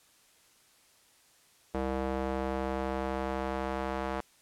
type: tone with band-pass filter sweep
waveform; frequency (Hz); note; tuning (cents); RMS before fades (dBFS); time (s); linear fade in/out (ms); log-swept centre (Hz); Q
square; 66; C2; +16; -33; 1.74-4.21; 5; 550 to 870; 0.95
effects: white hiss -63 dBFS RMS until 4.41 s + low-pass 11000 Hz 12 dB/octave

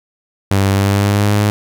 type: tone with pitch glide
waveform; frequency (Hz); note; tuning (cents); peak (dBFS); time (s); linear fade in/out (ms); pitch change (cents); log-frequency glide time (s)
sawtooth; 98 to 103.77; G2 to G#2; 0 to -1; -7; 0.51-1.5; 0; +99; 0.72-1.35
effects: 8-bit

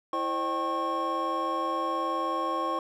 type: tone cluster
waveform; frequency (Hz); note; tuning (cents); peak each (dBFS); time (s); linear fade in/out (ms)
triangle; 330.8 / 526 / 605 / 781 / 1089; E4 / C5 / D#5 / G5 / C#6; +6 / +9 / -49 / -7 / -31; -33 / -33 / -36 / -35 / -27; 0.13-2.79; 2
effects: none

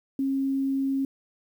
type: tone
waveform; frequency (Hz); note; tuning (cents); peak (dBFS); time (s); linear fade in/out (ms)
sine; 270.9; C#4; -40; -23; 0.19-1.05; 2
effects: 9-bit

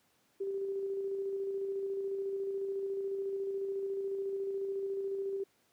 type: tone with tremolo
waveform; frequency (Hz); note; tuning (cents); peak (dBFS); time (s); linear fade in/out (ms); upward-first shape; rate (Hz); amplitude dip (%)
sine; 392; G4; 0; -32; 0.4-5.44; 10; square; 14; 25
effects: pink hiss -71 dBFS RMS until 5.72 s + high-pass 150 Hz 12 dB/octave

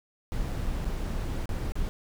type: noise with dropouts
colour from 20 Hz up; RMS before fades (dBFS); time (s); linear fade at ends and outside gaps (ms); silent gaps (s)
brown; -30; 0.32-1.89; 0; 0.662-0.667 / 0.845-0.853 / 1.457-1.492 / 1.721-1.755
effects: none

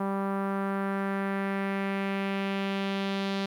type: tone with low-pass filter sweep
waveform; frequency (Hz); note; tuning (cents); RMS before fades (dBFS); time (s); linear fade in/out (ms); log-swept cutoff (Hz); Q
sawtooth; 196; G3; 0; -30; 0-3.46; 5; 1100 to 4000; 2
effects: 10-bit

